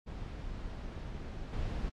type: noise with level steps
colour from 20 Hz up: brown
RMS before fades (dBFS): -41 / -36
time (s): 0.06-1.9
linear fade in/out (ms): 20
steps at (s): 1.53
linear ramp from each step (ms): 2
effects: low-pass 5000 Hz 12 dB/octave + AAC 64 kbps